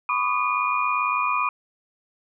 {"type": "tone cluster", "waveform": "sine", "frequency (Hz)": [1000, 1127, 1225, 2444], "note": ["B5", "C#6", "D#6", "D#7"], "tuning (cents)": [21, 28, -27, -32], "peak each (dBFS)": -26, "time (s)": [0.09, 1.49], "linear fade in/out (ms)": 2, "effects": []}